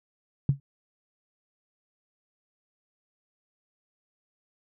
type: tone with exponential decay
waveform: sine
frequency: 138.59 Hz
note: C#3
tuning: in tune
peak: -14 dBFS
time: 0.49-0.6 s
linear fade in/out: 2 ms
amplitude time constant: 22 ms
effects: none